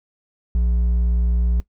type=tone with hard clipping; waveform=sine; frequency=59 Hz; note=A#1; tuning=22 cents sharp; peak=-17 dBFS; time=0.55-1.6 s; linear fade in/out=0 ms; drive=4 dB; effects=noise-tail reverb RT60 0.1 s tail -18 dB re dry